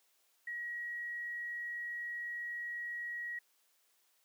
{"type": "tone", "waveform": "sine", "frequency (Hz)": 1906, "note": "A#6", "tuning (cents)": 38, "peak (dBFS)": -38, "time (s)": [0.47, 3.39], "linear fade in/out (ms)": 5, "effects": ["white hiss -73 dBFS RMS until 4.24 s", "high-pass 400 Hz 12 dB/octave"]}